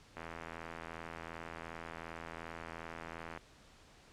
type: click train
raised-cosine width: 0.5 ms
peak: -29 dBFS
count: 266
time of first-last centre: 0.17-3.374 s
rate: 82.7 Hz
effects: pink hiss -61 dBFS RMS until 4.12 s + low-pass 7000 Hz 12 dB/octave